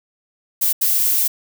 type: noise bursts at uneven times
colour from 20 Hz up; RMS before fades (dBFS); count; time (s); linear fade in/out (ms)
violet; -17; 2; 0.61-0.73 / 0.81-1.28; 10
effects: none